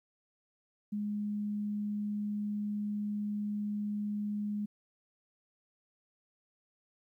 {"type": "tone", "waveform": "sine", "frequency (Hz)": 207.7, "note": "G#3", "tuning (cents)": 0, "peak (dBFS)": -32, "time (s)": [0.92, 4.66], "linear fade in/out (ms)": 10, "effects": ["12-bit"]}